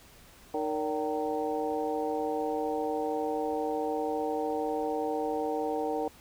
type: harmonic tone with a mistuned harmonic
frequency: 154 Hz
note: D#3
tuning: 17 cents flat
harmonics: 2 / 3 / 4 / 5 / 6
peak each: -35 / -32 / -37 / -34 / -40 dBFS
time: 0.54-6.08 s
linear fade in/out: 2 ms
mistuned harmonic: 4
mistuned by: -120 cents
effects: pink hiss -55 dBFS RMS until 6.2 s